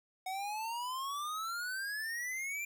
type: exponential sweep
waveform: square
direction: up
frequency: 740 to 2387 Hz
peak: -37 dBFS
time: 0.26-2.65 s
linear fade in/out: 5 ms
effects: 11-bit